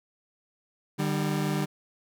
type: tone pair together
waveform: 30% pulse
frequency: 151 / 196 Hz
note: D3 / G3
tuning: +48 / 0 cents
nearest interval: perfect fourth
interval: 452 cents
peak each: -25 / -27 dBFS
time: 0.98-1.66 s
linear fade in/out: 20 ms
effects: none